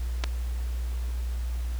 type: clicks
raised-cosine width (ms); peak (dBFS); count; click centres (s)
0.2; -12; 2; 0.238 / 0.241
effects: added 60 Hz sine -27 dBFS peak until 1.79 s + pink hiss -48 dBFS RMS until 1.79 s

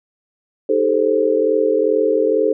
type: chord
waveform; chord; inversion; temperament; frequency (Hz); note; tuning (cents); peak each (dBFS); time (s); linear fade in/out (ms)
sine; A half-diminished seventh; second; equal with one note detuned; 311.1 / 397.7 / 440 / 523.3; Eb4 / G4 / A4 / C5; 0 / +25 / 0 / 0; -22 / -20 / -16 / -19; 0.69-2.53; 5
effects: none

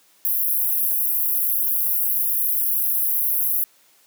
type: high-pass noise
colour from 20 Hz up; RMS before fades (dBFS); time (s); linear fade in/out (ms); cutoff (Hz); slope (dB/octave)
pink; -21; 0.25-3.64; 0; 11000; 96
effects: white hiss -57 dBFS RMS until 4.06 s + high-pass 200 Hz 12 dB/octave

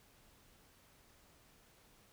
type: silence
effects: pink hiss -66 dBFS RMS until 2.12 s

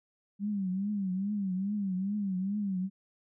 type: tone with vibrato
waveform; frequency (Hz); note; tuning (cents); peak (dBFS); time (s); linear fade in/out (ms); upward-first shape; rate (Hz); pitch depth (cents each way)
sine; 196; G3; 0; -29; 0.39-2.9; 50; triangle; 2.4; 140
effects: none

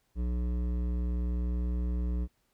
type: tone with hard clipping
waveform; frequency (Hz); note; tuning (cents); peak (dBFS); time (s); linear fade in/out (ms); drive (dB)
sine; 60.3; B1; -41; -30; 0.15-2.28; 50; 12
effects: pink hiss -74 dBFS RMS until 2.53 s

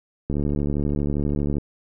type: click train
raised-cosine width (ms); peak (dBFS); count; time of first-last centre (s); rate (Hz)
3; -12; 94; 0.3-1.583; 72.5
effects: none

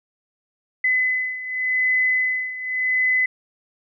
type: beating tone pair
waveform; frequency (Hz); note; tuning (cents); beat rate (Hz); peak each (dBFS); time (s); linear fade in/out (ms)
sine; 2018 / 2018.87; B6 / B6; +37 / +38; 0.87; -20 / -24; 0.84-3.26; 5
effects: none

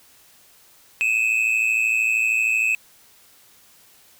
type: tone pair together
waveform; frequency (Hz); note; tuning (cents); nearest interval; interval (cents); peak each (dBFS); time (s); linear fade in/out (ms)
triangle; 2517 / 2630; D#7 / E7; +19 / -5; minor second; 76; -19 / -19; 1.01-2.75; 0
effects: white hiss -53 dBFS RMS until 4.19 s

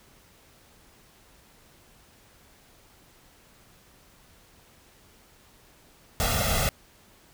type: noise with comb filter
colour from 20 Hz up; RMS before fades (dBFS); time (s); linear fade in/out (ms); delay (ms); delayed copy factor
pink; -25; 6.2-6.69; 0; 1.5; +0.9
effects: pink hiss -57 dBFS RMS until 7.33 s

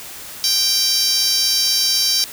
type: tone with high-pass filter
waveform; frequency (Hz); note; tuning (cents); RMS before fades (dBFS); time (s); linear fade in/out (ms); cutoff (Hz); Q
10% pulse; 784; G5; 0; -17; 0.44-2.24; 0; 5300; 3
effects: white hiss -34 dBFS RMS until 2.32 s

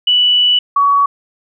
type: tone pair in turn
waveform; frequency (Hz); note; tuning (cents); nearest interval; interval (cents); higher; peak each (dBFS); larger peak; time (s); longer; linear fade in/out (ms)
sine; 2960 / 1128.1; F#7 / C#6; 0 / +30; octave + perfect fourth; 1670; first; -8; neither; 0.07-0.59 / 0.76-1.06; first; 5
effects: none

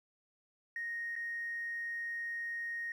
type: tone with dropouts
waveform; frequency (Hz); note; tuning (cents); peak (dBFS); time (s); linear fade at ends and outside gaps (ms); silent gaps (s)
triangle; 1864.7; A#6; 0; -33; 0.76-2.92; 2; 1.155-1.162
effects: tanh soft clip ceiling -34 dBFS

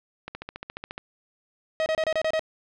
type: click train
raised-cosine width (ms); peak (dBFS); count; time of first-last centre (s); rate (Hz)
0.3; -18; 11; 0.28-0.979; 14.3
type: tone bursts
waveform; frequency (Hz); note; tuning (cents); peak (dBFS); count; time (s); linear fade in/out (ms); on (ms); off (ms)
45% pulse; 634; D#5; +32; -22; 7; 1.8-2.394; 0; 60; 29
effects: low-pass 4000 Hz 12 dB/octave

